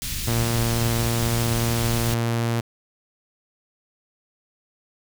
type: band-stop noise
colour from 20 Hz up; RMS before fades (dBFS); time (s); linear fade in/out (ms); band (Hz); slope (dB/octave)
pink; -28; 0.02-2.14; 0; 140 to 3000; 12
type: tone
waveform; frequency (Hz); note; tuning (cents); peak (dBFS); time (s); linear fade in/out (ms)
sawtooth; 116.54; A#2; 0; -17; 0.27-2.61; 10
effects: none